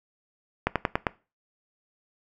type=slowing click train; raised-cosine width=0.5 ms; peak=-7 dBFS; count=5; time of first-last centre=0.67-1.068 s; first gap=87 ms; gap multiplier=1.09; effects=noise-tail reverb RT60 0.3 s tail -20 dB re dry